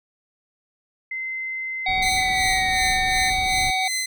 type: tone with pitch glide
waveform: sine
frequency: 2066 to 1819.5 Hz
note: C7 to A#6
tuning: -22 to -42 cents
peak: -26 dBFS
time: 1.11-3.3 s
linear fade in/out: 5 ms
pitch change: -220 cents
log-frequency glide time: 2.07-2.84 s
type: harmonic tone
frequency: 752 Hz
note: F#5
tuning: 28 cents sharp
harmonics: 1 / 3 / 5 / 6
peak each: -23 / -24 / -28 / -39 dBFS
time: 1.86-3.88 s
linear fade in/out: 5 ms
type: noise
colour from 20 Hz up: brown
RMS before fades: -33 dBFS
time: 1.88-3.71 s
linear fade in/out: 10 ms
type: tone with tremolo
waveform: 15% pulse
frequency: 2045 Hz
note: C7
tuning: 40 cents flat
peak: -16 dBFS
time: 2.02-4.06 s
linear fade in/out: 5 ms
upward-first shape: sine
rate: 2.7 Hz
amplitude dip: 70%
effects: none